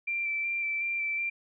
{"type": "tone with vibrato", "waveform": "sine", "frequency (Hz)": 2349, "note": "D7", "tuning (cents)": 0, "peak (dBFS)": -28, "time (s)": [0.07, 1.3], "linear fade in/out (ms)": 10, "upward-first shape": "square", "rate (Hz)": 2.7, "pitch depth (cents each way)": 14, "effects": []}